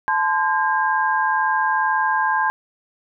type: tone cluster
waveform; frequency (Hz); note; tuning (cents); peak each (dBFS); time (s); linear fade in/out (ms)
sine; 868 / 1030 / 1609; A5 / C6 / G6; -24 / -28 / +45; -21; 0.08-2.5; 0
effects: none